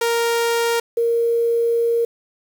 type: tone pair in turn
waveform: sawtooth / sine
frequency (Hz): 466.2 / 466.2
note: A#4 / A#4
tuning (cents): 0 / 0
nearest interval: unison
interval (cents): 0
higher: neither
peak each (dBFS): -13 / -15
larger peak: first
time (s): 0.01-0.8 / 0.97-2.05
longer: second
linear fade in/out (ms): 5
effects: 7-bit